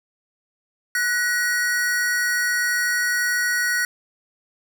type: tone pair together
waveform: square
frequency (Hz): 1478 / 1906.2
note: F#6 / A#6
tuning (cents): -2 / +38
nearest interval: major third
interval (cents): 440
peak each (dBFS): -23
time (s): 0.95-3.85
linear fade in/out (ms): 2
effects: none